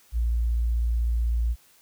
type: tone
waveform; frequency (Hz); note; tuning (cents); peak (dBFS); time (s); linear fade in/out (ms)
sine; 58; A#1; -8; -21; 0.12-1.56; 50
effects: white hiss -58 dBFS RMS until 1.81 s